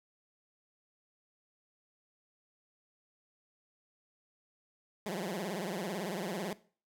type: tone with vibrato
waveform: 15% pulse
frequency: 190.5 Hz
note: G3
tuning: 49 cents flat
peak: -29 dBFS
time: 5.06-6.53 s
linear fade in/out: 2 ms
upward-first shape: triangle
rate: 18 Hz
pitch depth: 270 cents each way
effects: noise-tail reverb RT60 0.4 s tail -18 dB re dry